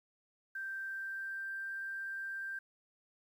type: tone with pitch glide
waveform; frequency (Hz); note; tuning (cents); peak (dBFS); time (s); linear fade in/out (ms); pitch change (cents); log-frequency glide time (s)
sine; 1568 to 1577.1; G6 to G6; 0 to +10; -38; 0.55-2.59; 5; +10; 0.88-1.72
effects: 11-bit